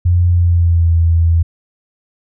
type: tone with pitch glide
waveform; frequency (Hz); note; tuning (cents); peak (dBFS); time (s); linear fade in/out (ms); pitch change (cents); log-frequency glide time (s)
sine; 87.9 to 83.25; F2 to E2; +12 to +18; -8; 0.05-1.43; 10; -94; 0.29-0.94
effects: none